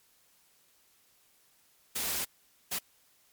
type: noise bursts at uneven times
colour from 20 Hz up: white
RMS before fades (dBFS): -33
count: 2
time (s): 1.95-2.25 / 2.71-2.79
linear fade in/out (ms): 10
effects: white hiss -66 dBFS RMS until 3.32 s + MP3 96 kbps